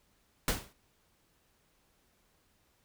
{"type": "noise with exponential decay", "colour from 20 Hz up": "pink", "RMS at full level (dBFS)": -26, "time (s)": [0.48, 0.73], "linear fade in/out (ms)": 2, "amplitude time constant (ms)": 53, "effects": ["pink hiss -71 dBFS RMS until 2.84 s"]}